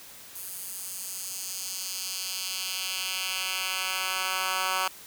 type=tone with high-pass filter sweep; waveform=10% pulse; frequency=187.4 Hz; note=F#3; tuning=22 cents sharp; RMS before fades=-32 dBFS; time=0.35-4.88 s; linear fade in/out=5 ms; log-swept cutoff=11000 to 1200 Hz; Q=1.2; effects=white hiss -47 dBFS RMS until 5.06 s